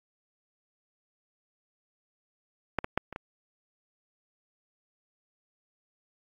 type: clicks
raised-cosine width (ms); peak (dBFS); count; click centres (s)
0.5; -11 / -17 / -10 / -25 / -21; 5; 2.787 / 2.844 / 2.976 / 3.127 / 3.161
effects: AAC 64 kbps